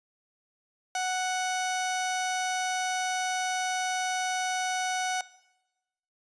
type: tone pair together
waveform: sawtooth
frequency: 740 / 2960 Hz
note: F#5 / F#7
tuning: 0 / 0 cents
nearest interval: 2 octaves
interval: 2400 cents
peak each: -24 / -31 dBFS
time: 0.95-5.21 s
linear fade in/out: 2 ms
effects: noise-tail reverb RT60 1.0 s tail -19 dB re dry + resampled to 22050 Hz